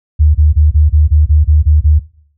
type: tone bursts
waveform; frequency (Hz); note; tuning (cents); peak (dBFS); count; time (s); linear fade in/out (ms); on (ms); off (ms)
sine; 75.9; D#2; -42; -4; 10; 0.19-1.997; 20; 160; 23
effects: noise-tail reverb RT60 0.6 s tail -19 dB re dry